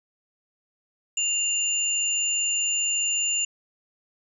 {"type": "tone pair together", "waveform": "sine", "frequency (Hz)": [2794, 7061], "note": ["F7", "A8"], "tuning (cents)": [0, 5], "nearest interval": "octave + major third", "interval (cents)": 1605, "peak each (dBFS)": [-26, -24], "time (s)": [1.17, 3.45], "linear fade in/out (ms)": 5, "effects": []}